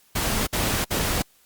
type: noise bursts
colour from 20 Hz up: pink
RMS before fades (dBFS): -24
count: 3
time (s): 0.15-1.224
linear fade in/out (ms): 10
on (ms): 320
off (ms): 57
effects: white hiss -59 dBFS RMS until 1.45 s + Opus 48 kbps